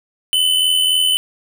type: tone with amplitude modulation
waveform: square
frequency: 3018 Hz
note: F#7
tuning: 34 cents sharp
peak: -11 dBFS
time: 0.33-1.17 s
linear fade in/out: 0 ms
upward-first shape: sine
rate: 83.6 Hz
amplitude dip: 50%
effects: none